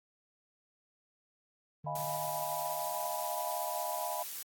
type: tone with exponential decay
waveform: triangle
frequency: 150.1 Hz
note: D3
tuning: 38 cents sharp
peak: -38 dBFS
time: 1.84-3.5 s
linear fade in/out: 5 ms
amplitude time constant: 360 ms
type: chord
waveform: sine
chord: F half-diminished seventh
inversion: third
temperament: equal with one note detuned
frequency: 622.3 / 698.5 / 830.6 / 984.9 Hz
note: Eb5 / F5 / Ab5 / Cb6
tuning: 0 / 0 / 0 / -5 cents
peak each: -41 / -39 / -42 / -39 dBFS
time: 1.86-4.23 s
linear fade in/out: 10 ms
type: noise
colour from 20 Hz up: blue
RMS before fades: -41 dBFS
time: 1.95-4.43 s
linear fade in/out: 5 ms
effects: AAC 64 kbps